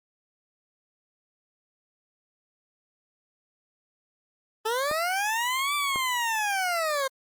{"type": "linear two-way sweep", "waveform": "20% pulse", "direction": "up then down", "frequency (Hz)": [426.5, 1174.7, 523], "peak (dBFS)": -20, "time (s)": [4.65, 7.08], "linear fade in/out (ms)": 10, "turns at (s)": 5.75}
{"type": "clicks", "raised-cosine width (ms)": 1, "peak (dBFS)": -20, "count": 2, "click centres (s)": [4.913, 5.959]}
{"effects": ["Opus 32 kbps"]}